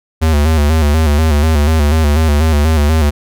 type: tone with vibrato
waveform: square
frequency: 76.4 Hz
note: D#2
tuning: 31 cents flat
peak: -9 dBFS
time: 0.21-3.11 s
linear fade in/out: 20 ms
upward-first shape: square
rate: 4.1 Hz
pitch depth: 74 cents each way
effects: none